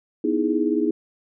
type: chord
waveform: sine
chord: E major seventh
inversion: second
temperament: equal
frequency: 246.9 / 311.1 / 329.6 / 415.3 Hz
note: B3 / D#4 / E4 / G#4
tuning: 0 / 0 / 0 / 0 cents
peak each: -26 / -22 / -25 / -25 dBFS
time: 0.24-0.91 s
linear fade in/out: 5 ms
effects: none

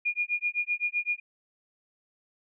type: tone with tremolo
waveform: sine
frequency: 2431 Hz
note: D#7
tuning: 41 cents flat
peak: -23 dBFS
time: 0.05-1.2 s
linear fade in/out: 10 ms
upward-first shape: sine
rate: 7.8 Hz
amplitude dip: 100%
effects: none

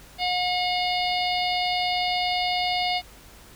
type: harmonic tone with a mistuned harmonic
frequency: 722 Hz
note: F#5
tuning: 43 cents flat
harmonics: 1 / 3 / 4 / 5 / 6 / 7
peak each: -25 / -30 / -31 / -32 / -33 / -33 dBFS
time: 0.18-3.02 s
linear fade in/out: 50 ms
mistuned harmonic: 7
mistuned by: -68 cents
effects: added 50 Hz sine -51 dBFS peak until 3.55 s + pink hiss -49 dBFS RMS until 3.55 s

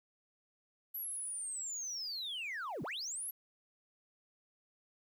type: linear two-way sweep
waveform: sine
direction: down then up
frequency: 11900 to 114.6 to 11900 Hz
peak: -36 dBFS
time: 0.94-3.31 s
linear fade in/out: 10 ms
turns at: 2.83 s
effects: tanh soft clip ceiling -37 dBFS + 11-bit

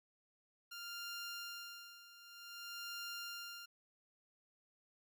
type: tone with tremolo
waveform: 15% pulse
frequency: 1396.9 Hz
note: F6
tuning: in tune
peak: -37 dBFS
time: 0.71-3.66 s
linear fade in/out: 10 ms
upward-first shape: sine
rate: 0.53 Hz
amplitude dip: 80%
effects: none

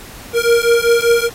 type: beating tone pair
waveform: square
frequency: 466.2 / 471.3 Hz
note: A#4 / A#4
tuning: 0 / +19 cents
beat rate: 5.1 Hz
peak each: -14 dBFS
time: 0.33-1.3 s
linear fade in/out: 50 ms
effects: pink hiss -36 dBFS RMS until 1.34 s + AAC 48 kbps

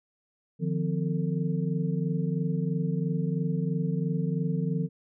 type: tone cluster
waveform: sine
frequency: 151 / 174 / 255 / 448.3 Hz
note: D3 / F3 / C4 / A4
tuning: +48 / -6 / -44 / +32 cents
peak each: -29 / -28 / -36 / -37 dBFS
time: 0.59-4.89 s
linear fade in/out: 50 ms
effects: none

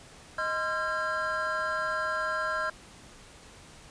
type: tone cluster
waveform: triangle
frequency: 626 / 1037 / 1366 / 1619 Hz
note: D#5 / C6 / F6 / G#6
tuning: +10 / -16 / -39 / -45 cents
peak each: -33 / -34 / -30 / -31 dBFS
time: 0.38-2.7 s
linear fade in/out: 5 ms
effects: pink hiss -51 dBFS RMS until 3.9 s + resampled to 22050 Hz

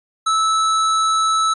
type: tone with hard clipping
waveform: sine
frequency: 1308 Hz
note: E6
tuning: 14 cents flat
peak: -16 dBFS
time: 0.26-1.54 s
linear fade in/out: 10 ms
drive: 18 dB
effects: resampled to 24000 Hz

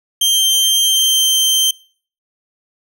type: tone with pitch glide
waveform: sawtooth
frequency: 3149 to 3129 Hz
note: G7 to G7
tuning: +7 to -4 cents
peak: -8 dBFS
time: 0.21-1.71 s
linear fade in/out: 5 ms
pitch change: -11 cents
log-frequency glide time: 0.92-1.24 s
effects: noise-tail reverb RT60 0.5 s tail -26 dB re dry

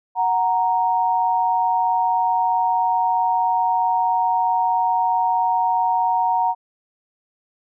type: tone pair together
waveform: sine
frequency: 740 / 932.3 Hz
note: F#5 / A#5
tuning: 0 / 0 cents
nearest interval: major third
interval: 400 cents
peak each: -20 / -18 dBFS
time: 0.15-6.55 s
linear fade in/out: 50 ms
effects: none

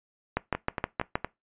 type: two click trains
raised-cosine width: 0.5 ms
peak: -14 / -10 dBFS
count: 4 / 6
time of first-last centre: 0.55-1.246 / 0.37-1.155 s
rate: 4.31 / 6.37 Hz
effects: noise-tail reverb RT60 0.2 s tail -21 dB re dry + resampled to 8000 Hz

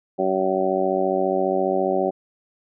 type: harmonic tone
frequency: 94.7 Hz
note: F#2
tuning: 41 cents sharp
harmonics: 2 / 3 / 4 / 5 / 6 / 7 / 8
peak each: -30 / -29 / -23 / -34 / -24 / -28 / -26 dBFS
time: 0.18-2.11 s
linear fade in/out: 20 ms
effects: none

